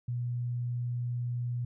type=tone; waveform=sine; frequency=121.5 Hz; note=B2; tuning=28 cents flat; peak=-30 dBFS; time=0.08-1.65 s; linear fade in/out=5 ms; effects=none